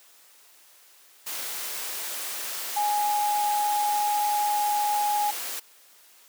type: tone in noise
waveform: sine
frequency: 830.6 Hz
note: G#5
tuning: in tune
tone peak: -22 dBFS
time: 2.76-5.31 s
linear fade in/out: 10 ms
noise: white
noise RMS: -33 dBFS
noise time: 1.26-5.6 s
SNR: +8 dB
effects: white hiss -55 dBFS RMS until 6.28 s + high-pass 400 Hz 12 dB/octave